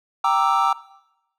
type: chord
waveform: triangle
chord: E half-diminished seventh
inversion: first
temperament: equal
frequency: 784 / 932.3 / 1174.7 / 1318.5 Hz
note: G5 / Bb5 / D6 / E6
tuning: 0 / 0 / 0 / 0 cents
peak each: -20 dBFS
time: 0.24-0.73 s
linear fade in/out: 5 ms
effects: noise-tail reverb RT60 0.9 s tail -19 dB re dry